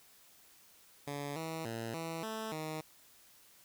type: tone with pitch steps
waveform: 10% pulse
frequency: 143.2 / 161.6 / 114.3 / 164.1 / 220.2 / 156.4 Hz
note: D3 / E3 / A#2 / E3 / A3 / D#3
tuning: -43 / -34 / -34 / -8 / +2 / +9 cents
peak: -30 dBFS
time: 1.07-2.81 s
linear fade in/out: 5 ms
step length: 290 ms
effects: white hiss -62 dBFS RMS until 3.64 s